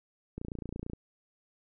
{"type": "click train", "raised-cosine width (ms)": 3, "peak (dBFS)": -25, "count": 17, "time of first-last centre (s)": [0.38, 0.934], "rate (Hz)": 28.9, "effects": []}